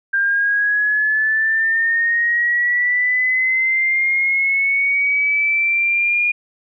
sine linear sweep, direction up, 1589 to 2433 Hz, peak -14 dBFS, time 0.13-6.32 s, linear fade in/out 10 ms, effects none

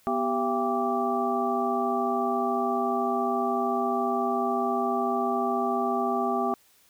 sine tone cluster, 246.1 / 390.7 / 680 / 794 / 1166 Hz, B3 / G4 / F5 / G5 / D6, -6 / -6 / -46 / +22 / -13 cents, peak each -30 dBFS, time 0.07-6.54 s, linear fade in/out 0 ms, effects white hiss -61 dBFS RMS until 6.89 s

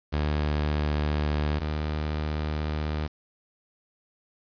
sawtooth tone pair in turn, 74.8 / 76.2 Hz, D2 / D#2, +32 / -36 cents, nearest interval unison, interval 32 cents, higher second, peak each -20 / -23 dBFS, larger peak first, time 0.12-1.6 / 1.6-3.08 s, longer neither, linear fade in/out 20 ms, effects resampled to 11025 Hz + 8-bit

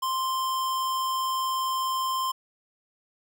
square tone, 1046.5 Hz, C6, in tune, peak -26 dBFS, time 0.02-2.32 s, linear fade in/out 10 ms, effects none

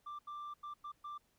sine tone bursts at uneven times, 1180 Hz, D6, 8 cents sharp, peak -40 dBFS, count 5, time 0.06-0.19 / 0.27-0.54 / 0.63-0.74 / 0.84-0.92 / 1.04-1.18 s, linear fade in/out 10 ms, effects tanh soft clip ceiling -42 dBFS + pink hiss -75 dBFS RMS until 1.38 s

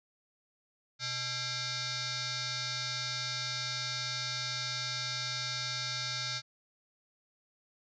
sine tone with frequency modulation, 126.6 Hz, B2, 43 cents sharp, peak -33 dBFS, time 0.99-6.42 s, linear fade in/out 50 ms, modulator 743 Hz, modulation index 7.3, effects none

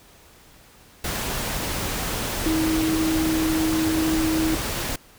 sine tone in noise, 318.3 Hz, D#4, 39 cents sharp, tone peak -20 dBFS, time 2.46-4.55 s, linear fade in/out 5 ms, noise pink, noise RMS -27 dBFS, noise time 1.04-4.96 s, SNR +4 dB, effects pink hiss -51 dBFS RMS until 5.18 s

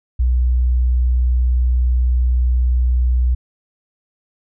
sine tone, 61.74 Hz, B1, in tune, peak -12 dBFS, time 0.19-3.35 s, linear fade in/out 10 ms, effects none

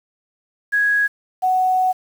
sine tone pair in turn, 1661.2 / 743.2 Hz, G#6 / F#5, 0 / +7 cents, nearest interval octave + major second, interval 1393 cents, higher first, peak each -14 dBFS, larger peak neither, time 0.72-1.08 / 1.42-1.93 s, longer second, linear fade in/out 20 ms, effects 7-bit

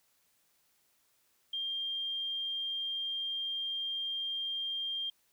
sine tone, 3196 Hz, G7, 33 cents sharp, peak -33 dBFS, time 1.53-5.1 s, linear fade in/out 5 ms, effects white hiss -72 dBFS RMS until 5.32 s

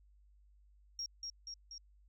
sine tone with echo, 5588 Hz, F8, in tune, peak -37 dBFS, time 0.99-1.06 s, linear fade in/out 2 ms, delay 240 ms, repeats 3, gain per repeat -3 dB, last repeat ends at 1.78 s, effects tanh soft clip ceiling -33 dBFS + added 50 Hz sine -62 dBFS peak until 2.08 s

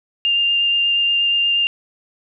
sine tone with vibrato, 2800 Hz, F7, 4 cents sharp, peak -14 dBFS, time 0.25-1.67 s, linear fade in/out 0 ms, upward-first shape sine, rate 8.4 Hz, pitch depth 8 cents each way, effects none

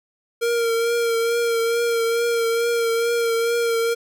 square tone with vibrato, 464.4 Hz, A#4, 7 cents flat, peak -19 dBFS, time 0.41-3.95 s, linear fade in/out 20 ms, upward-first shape triangle, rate 2.3 Hz, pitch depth 30 cents each way, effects none

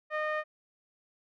sawtooth tone with low-pass filter, 613 Hz, D#5, 26 cents flat, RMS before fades -32 dBFS, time 0.1-0.44 s, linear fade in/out 50 ms, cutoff 1800 Hz, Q 2.6, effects none

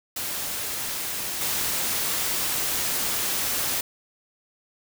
white noise with level steps, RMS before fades -30 / -26 dBFS, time 0.16-3.81 s, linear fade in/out 5 ms, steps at 1.41 s, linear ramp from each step 5 ms, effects none

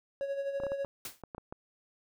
triangle tone with tremolo, 554.4 Hz, C#5, in tune, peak -28 dBFS, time 0.21-0.85 s, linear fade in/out 0 ms, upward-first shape sine, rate 12 Hz, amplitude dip 55%
clicks, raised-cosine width 1 ms, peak -27 dBFS, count 9, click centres 0.601 / 0.636 / 0.667 / 0.719 / 0.847 / 1.237 / 1.348 / 1.381 / 1.525 s
white noise with exponential decay, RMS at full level -37 dBFS, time 1.05-1.22 s, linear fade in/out 2 ms, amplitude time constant 36 ms
effects none

